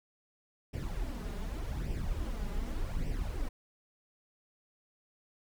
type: noise with flanger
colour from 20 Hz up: brown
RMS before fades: -35 dBFS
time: 0.73-3.49 s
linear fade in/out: 10 ms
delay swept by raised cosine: 0.37 to 4.97 ms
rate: 0.85 Hz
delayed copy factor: +0.65
effects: none